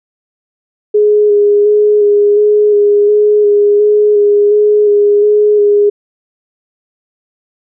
sine tone with vibrato, 415.3 Hz, G#4, in tune, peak -5 dBFS, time 0.94-5.9 s, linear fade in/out 10 ms, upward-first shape square, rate 1.4 Hz, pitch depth 16 cents each way, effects none

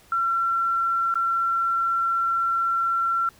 sine tone with dropouts, 1358 Hz, F6, 49 cents flat, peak -20 dBFS, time 0.12-3.29 s, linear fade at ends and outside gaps 2 ms, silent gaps 1.141-1.155 s, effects pink hiss -54 dBFS RMS until 3.39 s

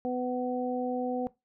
harmonic tone, 250 Hz, B3, 21 cents sharp, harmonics 1 / 2 / 3, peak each -32 / -32 / -35 dBFS, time 0.05-1.27 s, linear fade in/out 0 ms, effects noise-tail reverb RT60 0.2 s tail -19 dB re dry

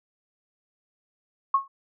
sine tone with exponential decay, 1092 Hz, C#6, 26 cents flat, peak -14 dBFS, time 1.54-1.68 s, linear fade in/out 5 ms, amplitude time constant 30 ms, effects none

